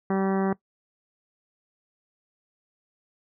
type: harmonic tone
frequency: 193 Hz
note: G3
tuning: 27 cents flat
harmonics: 1 / 2 / 3 / 4 / 5 / 6 / 7 / 8 / 9 / 10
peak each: -24 / -27 / -35 / -32 / -38 / -37 / -43 / -42 / -45 / -45 dBFS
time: 0.1-0.53 s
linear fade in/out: 2 ms
effects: noise-tail reverb RT60 0.1 s tail -20 dB re dry